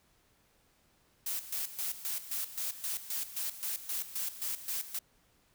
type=noise with tremolo; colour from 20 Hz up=blue; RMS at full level=-35 dBFS; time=1.26-4.99 s; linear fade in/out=5 ms; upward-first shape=square; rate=3.8 Hz; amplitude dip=75%; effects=pink hiss -69 dBFS RMS until 5.54 s